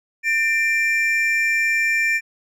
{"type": "tone pair together", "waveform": "triangle", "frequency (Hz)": [1800, 2362], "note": ["A6", "D7"], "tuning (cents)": [39, 9], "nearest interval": "perfect fourth", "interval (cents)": 470, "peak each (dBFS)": [-19, -17], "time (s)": [0.23, 2.21], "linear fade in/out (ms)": 50, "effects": []}